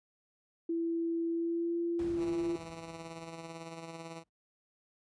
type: tone with pitch glide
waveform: sine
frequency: 333.5 to 340.5 Hz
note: E4 to F4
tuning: +20 to -44 cents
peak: -30 dBFS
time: 0.69-2.56 s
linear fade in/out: 5 ms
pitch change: +36 cents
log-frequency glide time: 1.29-1.78 s
type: noise with exponential decay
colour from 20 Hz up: brown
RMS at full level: -40 dBFS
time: 1.99-4.29 s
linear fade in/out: 2 ms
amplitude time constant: 500 ms
type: tone with tremolo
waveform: 10% pulse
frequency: 164.81 Hz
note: E3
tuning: in tune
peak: -33 dBFS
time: 2.16-4.24 s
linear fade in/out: 50 ms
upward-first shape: sine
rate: 18 Hz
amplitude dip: 45%
effects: high-pass 80 Hz 12 dB/octave + resampled to 22050 Hz